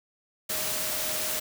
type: tone in noise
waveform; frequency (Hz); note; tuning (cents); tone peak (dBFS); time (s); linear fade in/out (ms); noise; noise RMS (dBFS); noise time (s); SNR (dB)
sine; 622.3; D#5; 0; -40; 0.49-1.4; 10; white; -30; 0.49-1.4; -13
effects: none

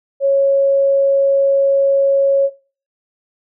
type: tone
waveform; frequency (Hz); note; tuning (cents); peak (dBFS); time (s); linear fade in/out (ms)
sine; 551; C#5; -11; -10; 0.2-2.5; 50
effects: noise-tail reverb RT60 0.4 s tail -19 dB re dry

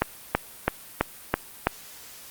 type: click train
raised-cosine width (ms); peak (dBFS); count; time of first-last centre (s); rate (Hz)
0.5; -4; 6; 0.02-1.67; 3.03
effects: white hiss -45 dBFS RMS until 2.3 s + Opus 32 kbps

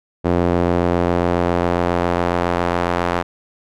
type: tone with band-pass filter sweep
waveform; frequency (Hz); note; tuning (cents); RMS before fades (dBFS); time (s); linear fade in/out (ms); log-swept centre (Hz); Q
sawtooth; 87.31; F2; 0; -18; 0.24-3.23; 20; 430 to 970; 0.83
effects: none

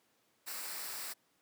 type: noise with comb filter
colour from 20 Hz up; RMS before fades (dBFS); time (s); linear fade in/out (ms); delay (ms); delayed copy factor
white; -42; 0.46-1.14; 20; 0.31; -0.5
effects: pink hiss -73 dBFS RMS until 1.41 s + high-pass 200 Hz 12 dB/octave

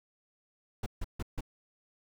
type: noise bursts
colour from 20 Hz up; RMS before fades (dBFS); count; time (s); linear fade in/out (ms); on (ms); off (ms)
brown; -33; 4; 0.83-1.408; 5; 32; 150
effects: none

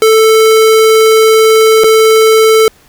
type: tone with dropouts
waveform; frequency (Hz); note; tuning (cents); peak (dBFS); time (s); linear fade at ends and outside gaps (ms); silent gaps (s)
square; 440.9; A4; +4; -4; 0.02-2.68; 1; 1.837-1.842
effects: pink hiss -45 dBFS RMS until 2.88 s

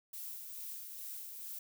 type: noise with tremolo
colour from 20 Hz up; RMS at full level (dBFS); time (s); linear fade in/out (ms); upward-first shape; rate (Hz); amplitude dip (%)
violet; -44; 0.13-1.59; 5; sine; 2.3; 35
effects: none

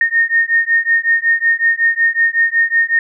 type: beating tone pair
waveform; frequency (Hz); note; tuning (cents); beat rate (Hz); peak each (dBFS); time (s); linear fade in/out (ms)
sine; 1837 / 1842.4; A#6 / A#6; -26 / -21; 5.4; -14; 0.01-2.99; 2
effects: none

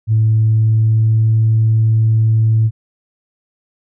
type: tone with pitch glide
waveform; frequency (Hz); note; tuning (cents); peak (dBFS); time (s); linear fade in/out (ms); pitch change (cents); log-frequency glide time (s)
sine; 110 to 111.02; A2 to A2; 0 to +16; -8; 0.07-2.71; 50; +16; 0.43-1.34
effects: tanh soft clip ceiling -5 dBFS

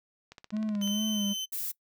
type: click train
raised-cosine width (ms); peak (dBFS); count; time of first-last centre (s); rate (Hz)
0.2; -29; 10; 0.32-0.876; 16.2
type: tone with vibrato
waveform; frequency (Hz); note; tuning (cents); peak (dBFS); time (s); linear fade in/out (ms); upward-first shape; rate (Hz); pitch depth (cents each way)
triangle; 209; G#3; +11; -26; 0.52-1.34; 20; sine; 2.3; 67
type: tone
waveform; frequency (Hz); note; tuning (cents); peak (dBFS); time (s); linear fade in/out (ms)
30% pulse; 3063; G7; -41; -29; 0.81-1.46; 20
type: noise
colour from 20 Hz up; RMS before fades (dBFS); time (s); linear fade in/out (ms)
violet; -34; 1.52-1.72; 10
effects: noise-tail reverb RT60 0.1 s tail -22 dB re dry

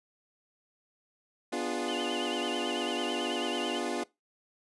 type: chord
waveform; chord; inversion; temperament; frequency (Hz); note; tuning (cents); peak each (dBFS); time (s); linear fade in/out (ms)
25% pulse; B diminished seventh; none; equal with one note detuned; 246.9 / 293.7 / 349.2 / 409.8; B3 / D4 / F4 / Ab4; 0 / 0 / 0 / -23; -33 / -33 / -31 / -35; 1.52-4.04; 10
type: tone with vibrato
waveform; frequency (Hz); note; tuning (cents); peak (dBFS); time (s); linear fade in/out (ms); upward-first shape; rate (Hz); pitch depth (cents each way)
sine; 2929; F#7; -18; -36; 1.88-3.79; 5; sine; 9.1; 100
effects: noise-tail reverb RT60 0.2 s tail -21 dB re dry + resampled to 24000 Hz

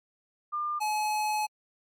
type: tone pair in turn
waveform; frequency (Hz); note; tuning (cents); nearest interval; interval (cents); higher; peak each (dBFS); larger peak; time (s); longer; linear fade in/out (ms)
sine / square; 1200 / 851.2; D6 / G#5; +37 / +42; tritone; 595; first; -28 / -27; second; 0.52-0.8 / 0.8-1.47; second; 20
effects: MP3 64 kbps

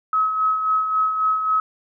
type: tone with tremolo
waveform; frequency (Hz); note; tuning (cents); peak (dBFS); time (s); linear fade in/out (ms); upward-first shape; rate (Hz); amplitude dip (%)
sine; 1281; E6; -50; -15; 0.13-1.6; 2; sine; 3.7; 50
effects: none

